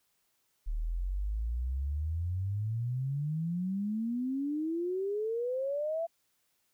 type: exponential sweep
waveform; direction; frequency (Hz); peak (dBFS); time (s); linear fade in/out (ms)
sine; up; 36.71 to 680; -30; 0.66-6.07; 20
effects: white hiss -75 dBFS RMS until 6.73 s